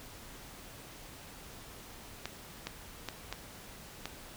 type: clicks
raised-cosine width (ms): 0.2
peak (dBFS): -19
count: 5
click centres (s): 2.256 / 2.67 / 3.087 / 3.326 / 4.056
effects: pink hiss -50 dBFS RMS until 4.36 s